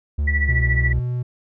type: tone with pitch glide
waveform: triangle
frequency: 72.8 to 65.61 Hz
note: D2 to C2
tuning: -15 to +5 cents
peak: -16 dBFS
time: 0.18-1 s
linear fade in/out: 10 ms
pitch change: -180 cents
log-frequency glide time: 0.39-0.66 s
type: tone with tremolo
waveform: sine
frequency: 1956 Hz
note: B6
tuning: 17 cents flat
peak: -17 dBFS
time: 0.27-0.93 s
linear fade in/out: 10 ms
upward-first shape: sine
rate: 14 Hz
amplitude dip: 80%
type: tone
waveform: triangle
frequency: 123.47 Hz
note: B2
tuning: in tune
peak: -19 dBFS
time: 0.48-1.23 s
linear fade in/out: 10 ms
effects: none